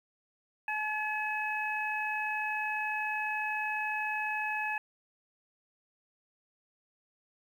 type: harmonic tone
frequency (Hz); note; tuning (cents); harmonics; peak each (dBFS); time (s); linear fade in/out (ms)
854; G#5; +48; 1 / 2 / 3; -35 / -35 / -35; 0.68-4.78; 2
effects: 10-bit